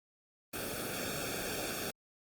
pink noise with comb filter, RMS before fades -38 dBFS, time 0.53-1.91 s, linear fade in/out 10 ms, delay 1 ms, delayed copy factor -0.9, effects Opus 32 kbps

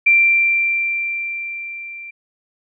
sine tone with level ramp, 2359 Hz, D7, 7 cents sharp, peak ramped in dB -8 to -31 dBFS, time 0.06-2.11 s, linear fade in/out 10 ms, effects none

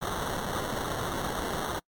violet noise with sample-and-hold, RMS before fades -32 dBFS, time 0.01-1.8 s, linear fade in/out 20 ms, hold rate 2450 Hz, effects noise-tail reverb RT60 0.1 s tail -26 dB re dry + MP3 96 kbps

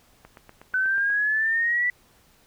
click train, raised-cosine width 0.5 ms, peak -29 dBFS, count 8, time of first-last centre 0.25-1.103 s, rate 8.21 Hz
sine exponential sweep, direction up, 1505 to 1975.5 Hz, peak -20 dBFS, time 0.74-1.9 s, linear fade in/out 2 ms
effects pink hiss -59 dBFS RMS until 2.46 s

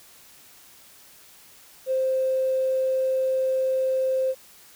triangle tone with tanh clipping, 523.3 Hz, C5, in tune, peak -20 dBFS, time 1.86-4.35 s, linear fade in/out 50 ms, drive 2 dB, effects white hiss -51 dBFS RMS until 4.75 s

